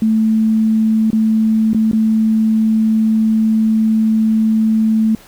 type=tone with dropouts; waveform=sine; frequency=220 Hz; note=A3; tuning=in tune; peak=-10 dBFS; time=0.02-5.15 s; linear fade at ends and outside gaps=2 ms; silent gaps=1.104-1.13 / 1.733-1.746 / 1.914-1.931 s; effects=pink hiss -43 dBFS RMS until 5.27 s